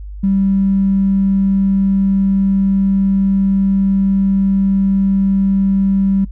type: tone with tanh clipping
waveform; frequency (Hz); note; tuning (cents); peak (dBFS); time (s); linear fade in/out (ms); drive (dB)
triangle; 194.7; G3; -12; -10; 0.23-6.25; 10; 2
effects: noise-tail reverb RT60 0.1 s tail -24 dB re dry + added 50 Hz sine -26 dBFS peak until 6.31 s